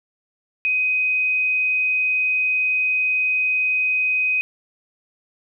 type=tone; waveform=sine; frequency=2511 Hz; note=D#7; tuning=15 cents sharp; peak=-17 dBFS; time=0.65-4.41 s; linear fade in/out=0 ms; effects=none